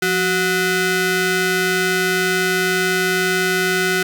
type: ring-modulated tone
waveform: sawtooth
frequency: 550 Hz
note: C#5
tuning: 14 cents flat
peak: -9 dBFS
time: 0.02-4.03 s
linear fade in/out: 5 ms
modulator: 924 Hz
effects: none